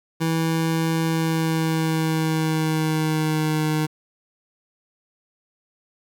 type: tone with pitch glide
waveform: 25% pulse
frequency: 162.8 to 154.64 Hz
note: E3 to D#3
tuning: -21 to -10 cents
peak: -16 dBFS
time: 0.2-3.87 s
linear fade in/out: 20 ms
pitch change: -89 cents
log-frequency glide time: 1.05-3.67 s
effects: 8-bit